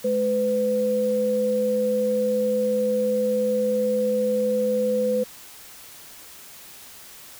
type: tone pair together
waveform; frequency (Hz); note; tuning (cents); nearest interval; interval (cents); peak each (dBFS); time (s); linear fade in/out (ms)
sine; 212.1 / 504.5; G#3 / B4; +37 / +37; octave + minor third; 1500; -27 / -20; 0.04-5.24; 10
effects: white hiss -44 dBFS RMS until 7.39 s